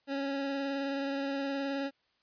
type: tone with vibrato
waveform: 25% pulse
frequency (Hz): 276.4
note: C#4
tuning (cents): -5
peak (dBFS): -28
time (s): 0.07-1.91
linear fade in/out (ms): 50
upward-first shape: triangle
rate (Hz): 19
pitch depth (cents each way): 25
effects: white hiss -73 dBFS RMS until 2.22 s + resampled to 11025 Hz

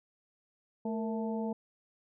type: harmonic tone with a mistuned harmonic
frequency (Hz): 220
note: A3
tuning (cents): 0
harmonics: 1 / 2 / 3 / 4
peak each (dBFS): -33 / -38 / -42 / -43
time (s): 0.85-1.53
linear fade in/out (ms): 5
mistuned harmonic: 2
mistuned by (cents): +79
effects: none

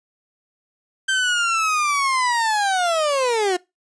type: linear sweep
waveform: 30% pulse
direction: down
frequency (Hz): 1568 to 350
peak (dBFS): -15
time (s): 1.08-3.57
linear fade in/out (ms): 10
effects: noise-tail reverb RT60 0.2 s tail -22 dB re dry + resampled to 22050 Hz

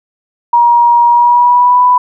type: tone with pitch glide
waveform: sine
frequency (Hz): 950 to 991.5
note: A#5 to B5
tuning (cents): +33 to +7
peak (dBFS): -4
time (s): 0.53-1.98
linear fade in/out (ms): 5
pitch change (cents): +74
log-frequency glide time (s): 1.07-1.82
effects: none

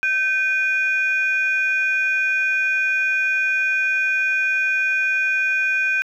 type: tone pair together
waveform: sine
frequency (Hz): 1546.6 / 2455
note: G6 / D#7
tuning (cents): -24 / -24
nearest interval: minor sixth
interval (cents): 800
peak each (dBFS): -19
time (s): 0.03-6.02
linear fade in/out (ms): 0
effects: tanh soft clip ceiling -11 dBFS + 9-bit

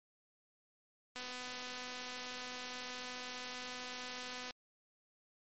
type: click train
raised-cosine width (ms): 0.2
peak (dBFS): -28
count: 838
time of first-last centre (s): 1.16-4.508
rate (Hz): 250
effects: MP3 32 kbps

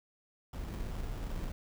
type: noise with sample-and-hold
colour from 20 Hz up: brown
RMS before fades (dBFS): -38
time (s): 0.53-1.52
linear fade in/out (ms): 5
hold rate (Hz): 2100
effects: none

